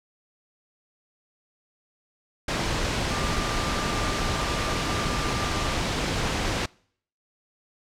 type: tone in noise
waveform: sine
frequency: 1191 Hz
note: D6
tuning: 24 cents sharp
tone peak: -33 dBFS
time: 3.11-5.74 s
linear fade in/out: 5 ms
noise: pink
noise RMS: -26 dBFS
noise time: 2.48-6.66 s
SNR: -10 dB
effects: noise-tail reverb RT60 0.6 s tail -25 dB re dry + low-pass 6000 Hz 12 dB/octave